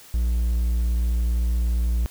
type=tone; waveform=triangle; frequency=58.7 Hz; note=A#1; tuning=13 cents sharp; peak=-17 dBFS; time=0.14-2.06 s; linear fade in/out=0 ms; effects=white hiss -47 dBFS RMS until 2.1 s